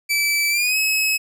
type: tone with pitch glide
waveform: sawtooth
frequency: 2314 to 2568 Hz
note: D7 to E7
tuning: -26 to -46 cents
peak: -14 dBFS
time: 0.09-1.18 s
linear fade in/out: 20 ms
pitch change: +180 cents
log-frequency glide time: 0.5-0.77 s
effects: none